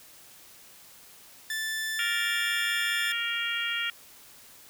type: tone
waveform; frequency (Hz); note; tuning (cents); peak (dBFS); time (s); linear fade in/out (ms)
sawtooth; 1760; A6; 0; -26; 1.5-3.12; 2
type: harmonic tone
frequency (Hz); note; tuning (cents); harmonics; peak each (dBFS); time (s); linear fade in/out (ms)
466.2; A#4; 0; 3 / 4 / 5 / 6 / 7; -34 / -34 / -34 / -34 / -34; 1.99-3.9; 2
effects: white hiss -52 dBFS RMS until 4.69 s